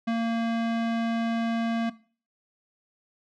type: tone with low-pass filter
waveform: square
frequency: 229.5 Hz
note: A#3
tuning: 27 cents flat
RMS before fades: -26 dBFS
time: 0.07-1.9 s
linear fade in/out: 10 ms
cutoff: 3100 Hz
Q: 0.74
effects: noise-tail reverb RT60 0.4 s tail -18 dB re dry